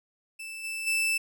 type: tone with level steps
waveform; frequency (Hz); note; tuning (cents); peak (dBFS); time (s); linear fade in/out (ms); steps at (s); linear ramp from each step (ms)
40% pulse; 2643; E7; +4; -36 / -31 / -23; 0.39-1.18; 10; 0.63 / 0.86; 20
effects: none